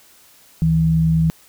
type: tone pair together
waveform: sine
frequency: 71.9 / 161.4 Hz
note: D2 / E3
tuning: -36 / -36 cents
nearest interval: octave + major second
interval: 1400 cents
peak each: -23 / -13 dBFS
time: 0.62-1.3 s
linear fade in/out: 0 ms
effects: white hiss -50 dBFS RMS until 1.48 s